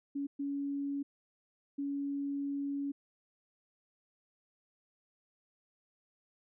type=tone bursts at uneven times; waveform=sine; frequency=281.3 Hz; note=C#4; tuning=26 cents sharp; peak=-33 dBFS; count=3; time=0.15-0.27 / 0.39-1.03 / 1.78-2.92 s; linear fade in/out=10 ms; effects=none